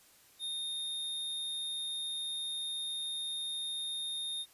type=tone; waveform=square; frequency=3673 Hz; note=A#7; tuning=26 cents flat; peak=-36 dBFS; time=0.39-4.46 s; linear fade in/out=50 ms; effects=white hiss -62 dBFS RMS until 4.53 s + resampled to 32000 Hz